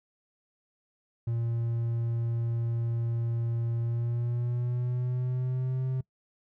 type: tone with pitch glide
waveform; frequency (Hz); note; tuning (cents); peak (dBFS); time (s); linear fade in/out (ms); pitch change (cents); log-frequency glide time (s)
triangle; 116.54 to 130.06; A#2 to C3; 0 to -10; -25; 1.27-6.01; 5; +190; 3.8-5.86
effects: noise-tail reverb RT60 0.1 s tail -23 dB re dry